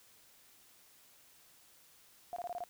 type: tone bursts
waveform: sine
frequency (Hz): 705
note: F5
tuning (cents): +16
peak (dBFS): -37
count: 6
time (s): 2.33-2.638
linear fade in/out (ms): 0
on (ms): 33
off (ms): 22
effects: white hiss -63 dBFS RMS until 2.69 s